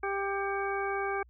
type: harmonic tone with a mistuned harmonic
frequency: 395.3 Hz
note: G4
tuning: 15 cents sharp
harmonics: 1 / 2 / 3 / 4 / 6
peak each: -33 / -35 / -37 / -37 / -40 dBFS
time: 0.03-1.23 s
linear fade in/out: 5 ms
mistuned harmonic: 6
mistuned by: -85 cents
effects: added 60 Hz sine -55 dBFS peak until 1.29 s